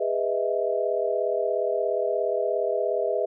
sine chord, E major seventh, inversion first, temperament equal with one note detuned, 408.6 / 493.9 / 622.3 / 659.3 Hz, G#4 / B4 / D#5 / E5, -28 / 0 / 0 / 0 cents, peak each -28 dBFS, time 0-3.26 s, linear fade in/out 10 ms, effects none

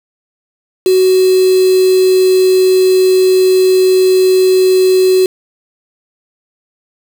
sine tone with quantisation, 373.2 Hz, F#4, 15 cents sharp, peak -6 dBFS, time 0.86-5.26 s, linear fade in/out 2 ms, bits 3, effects none

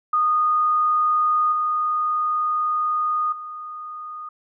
sine tone with level steps, 1232 Hz, D#6, 17 cents flat, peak -16 / -19 / -31 dBFS, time 0.13-4.29 s, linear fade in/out 5 ms, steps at 1.52 / 3.32 s, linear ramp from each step 5 ms, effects none

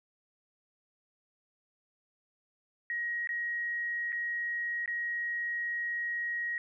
sine tone with dropouts, 1892 Hz, A#6, 25 cents sharp, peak -31 dBFS, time 2.9-6.58 s, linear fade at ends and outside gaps 1 ms, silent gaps 3.273-3.291 / 4.121-4.127 / 4.859-4.877 s, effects none

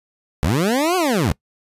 20% pulse linear two-way sweep, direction up then down, 61.3 to 380.1 to 61.3 Hz, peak -11 dBFS, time 0.43-1.32 s, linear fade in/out 0 ms, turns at 0.96 s, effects noise-tail reverb RT60 0.1 s tail -23 dB re dry + resampled to 32000 Hz

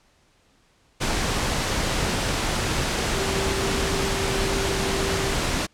sine tone in noise, 389.1 Hz, G4, 13 cents flat, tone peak -28 dBFS, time 3.14-5.34 s, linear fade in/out 20 ms, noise pink, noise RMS -24 dBFS, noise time 1-5.67 s, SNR -7 dB, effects pink hiss -61 dBFS RMS until 5.73 s + low-pass 8000 Hz 12 dB/octave

